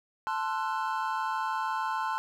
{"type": "chord", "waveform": "triangle", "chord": "F# half-diminished seventh", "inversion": "first", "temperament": "equal with one note detuned", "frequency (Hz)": [880, 1046.5, 1347, 1480], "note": ["A5", "C6", "E6", "F#6"], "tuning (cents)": [0, 0, 37, 0], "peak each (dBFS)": [-30, -31, -36, -36], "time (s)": [0.27, 2.18], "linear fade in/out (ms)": 0, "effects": []}